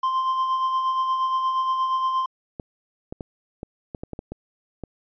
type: tone with tremolo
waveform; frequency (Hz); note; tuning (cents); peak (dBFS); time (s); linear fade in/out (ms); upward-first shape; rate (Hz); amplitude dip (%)
triangle; 1045; C6; -2; -17; 0.03-2.26; 5; sine; 8.5; 40
type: clicks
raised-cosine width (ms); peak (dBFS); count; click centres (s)
2; -19; 10; 2.598 / 3.125 / 3.208 / 3.631 / 3.948 / 4.035 / 4.133 / 4.191 / 4.32 / 4.837
effects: resampled to 11025 Hz